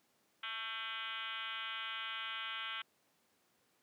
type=tone with frequency modulation; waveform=sine; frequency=2260 Hz; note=C#7; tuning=33 cents sharp; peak=-39 dBFS; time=0.43-2.82 s; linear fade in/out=5 ms; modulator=230 Hz; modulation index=4.8; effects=pink hiss -74 dBFS RMS until 3.82 s + high-pass 200 Hz 12 dB/octave